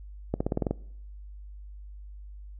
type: accelerating click train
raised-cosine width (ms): 2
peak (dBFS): -13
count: 8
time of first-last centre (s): 0.34-0.71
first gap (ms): 65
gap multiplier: 0.93
effects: noise-tail reverb RT60 0.7 s tail -23 dB re dry + added 50 Hz sine -41 dBFS peak until 2.59 s